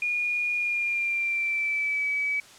sine tone with pitch glide, 2436 to 2286 Hz, D#7 to D7, -37 to -47 cents, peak -24 dBFS, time 0.02-2.4 s, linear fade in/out 2 ms, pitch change -110 cents, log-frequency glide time 0.55-2.07 s, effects white hiss -50 dBFS RMS until 2.58 s + low-pass 8000 Hz 12 dB/octave

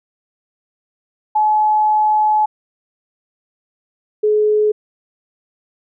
sine tone pair in turn, 854 / 424.2 Hz, G#5 / G#4, +48 / +37 cents, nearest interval octave, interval 1211 cents, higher first, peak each -11 dBFS, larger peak neither, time 1.35-2.46 / 4.23-4.72 s, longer first, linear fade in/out 10 ms, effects none

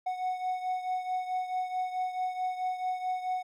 triangle beating tone pair, 737 / 741.6 Hz, F#5 / F#5, -7 / +4 cents, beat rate 4.6 Hz, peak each -29 / -35 dBFS, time 0.06-3.43 s, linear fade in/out 10 ms, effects none

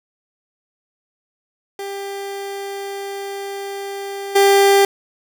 30% pulse tone with level steps, 396.8 Hz, G4, 21 cents sharp, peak -23 / -7 dBFS, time 1.79-4.85 s, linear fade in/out 2 ms, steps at 4.35 s, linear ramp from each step 10 ms, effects none

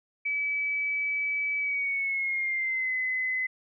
sine tone with pitch glide, 2293 to 2031 Hz, D7 to B6, -42 to +48 cents, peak -26 dBFS, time 0.25-3.47 s, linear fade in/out 10 ms, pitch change -210 cents, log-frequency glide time 1.59-2.94 s, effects none

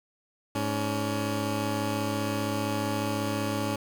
15% pulse tone pair together, 105.71 / 282.2 Hz, G#2 / C#4, +31 / +31 cents, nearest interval octave + perfect fourth, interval 1700 cents, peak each -24 dBFS, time 0.55-3.76 s, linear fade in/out 5 ms, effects 8-bit

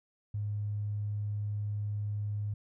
triangle tone with tanh clipping, 103.83 Hz, G#2, in tune, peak -31 dBFS, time 0.34-2.54 s, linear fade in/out 5 ms, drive 3 dB, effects none

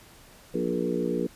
harmonic tone with a mistuned harmonic, 59.5 Hz, A#1, 36 cents sharp, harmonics 3 / 4 / 5 / 6 / 7 / 8, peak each -32 / -32 / -32 / -32 / -32 / -32 dBFS, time 0.54-1.27 s, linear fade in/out 5 ms, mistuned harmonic 7, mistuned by +31 cents, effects pink hiss -52 dBFS RMS until 1.35 s + resampled to 32000 Hz

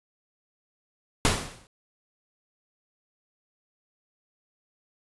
pink noise with exponential decay, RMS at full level -19 dBFS, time 1.25-1.67 s, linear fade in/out 1 ms, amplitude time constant 90 ms, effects resampled to 24000 Hz

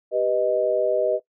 sine chord, G augmented, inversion none, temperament equal, 392 / 493.9 / 622.3 Hz, G4 / B4 / D#5, 0 / 0 / 0 cents, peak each -26 / -23 / -21 dBFS, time 0.11-1.2 s, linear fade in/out 50 ms, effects noise-tail reverb RT60 0.1 s tail -17 dB re dry

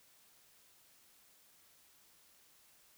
silence, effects white hiss -66 dBFS RMS until 2.97 s

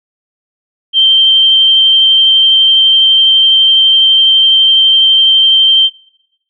sine tone with vibrato, 3136 Hz, G7, in tune, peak -4 dBFS, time 0.93-5.9 s, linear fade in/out 50 ms, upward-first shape triangle, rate 12 Hz, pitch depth 9 cents each way, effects noise-tail reverb RT60 0.9 s tail -26 dB re dry

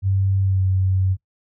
sine tone with pitch glide, 96.8 to 94.37 Hz, G2 to F#2, -21 to +35 cents, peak -16 dBFS, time 0.02-1.17 s, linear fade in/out 50 ms, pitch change -44 cents, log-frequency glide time 0.42-0.62 s, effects noise-tail reverb RT60 0.1 s tail -18 dB re dry

